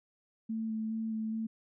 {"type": "tone with vibrato", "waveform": "sine", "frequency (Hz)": 221.2, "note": "A3", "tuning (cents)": 9, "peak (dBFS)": -32, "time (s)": [0.49, 1.47], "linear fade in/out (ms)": 10, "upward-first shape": "square", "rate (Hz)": 2.4, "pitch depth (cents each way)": 12, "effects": []}